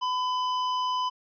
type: tone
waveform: square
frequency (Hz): 1006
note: B5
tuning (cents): +32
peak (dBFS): -26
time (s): 0.01-1.1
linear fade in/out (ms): 20
effects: resampled to 11025 Hz